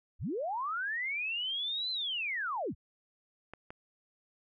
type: linear two-way sweep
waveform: sine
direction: up then down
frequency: 32.85 to 4107 to 32.85 Hz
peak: -32 dBFS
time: 0.19-2.75 s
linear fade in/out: 50 ms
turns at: 1.91 s
type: clicks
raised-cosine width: 0.5 ms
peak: -29 dBFS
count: 2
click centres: 3.536 / 3.705 s
effects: none